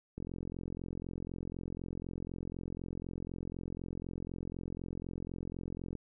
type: click train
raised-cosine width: 3 ms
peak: -28 dBFS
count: 255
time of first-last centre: 0.18-5.953 s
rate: 44 Hz
effects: none